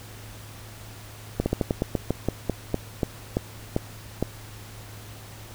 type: slowing click train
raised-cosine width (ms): 2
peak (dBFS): -9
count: 15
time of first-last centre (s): 1.4-4.226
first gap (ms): 60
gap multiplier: 1.17
effects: added 106 Hz sine -43 dBFS peak until 5.54 s + pink hiss -45 dBFS RMS until 5.54 s